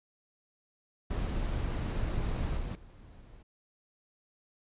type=noise with level steps; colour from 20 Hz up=brown; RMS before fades=-32 / -36 / -52 dBFS; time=1.1-3.43 s; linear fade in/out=10 ms; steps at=2.57 / 2.75 s; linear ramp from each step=2 ms; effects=resampled to 8000 Hz